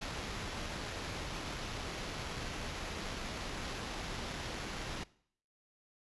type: noise with sample-and-hold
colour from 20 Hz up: pink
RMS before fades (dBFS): -41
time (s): 0.01-5.04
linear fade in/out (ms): 10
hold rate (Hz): 8820
effects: noise-tail reverb RT60 0.6 s tail -21 dB re dry + resampled to 24000 Hz